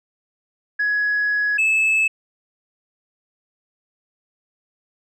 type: tone pair in turn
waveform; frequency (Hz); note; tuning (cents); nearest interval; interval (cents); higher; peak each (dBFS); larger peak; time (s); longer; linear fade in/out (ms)
sine; 1677 / 2609; G#6 / E7; +16 / -18; minor sixth; 766; second; -16 / -12; second; 0.79-1.58 / 1.58-2.08; first; 10
effects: tanh soft clip ceiling -14 dBFS